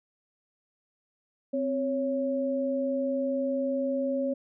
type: tone pair together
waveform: sine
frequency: 261.3 / 554.4 Hz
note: C4 / C#5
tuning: -2 / 0 cents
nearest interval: octave + minor second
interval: 1302 cents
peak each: -29 / -28 dBFS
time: 1.53-4.34 s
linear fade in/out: 10 ms
effects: none